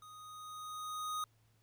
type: tone with level ramp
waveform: square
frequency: 1244.5 Hz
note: D#6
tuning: in tune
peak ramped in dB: -53 to -36 dBFS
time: 0.02-1.24 s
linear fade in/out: 2 ms
effects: added 111 Hz sine -69 dBFS peak until 1.62 s + pink hiss -75 dBFS RMS until 1.62 s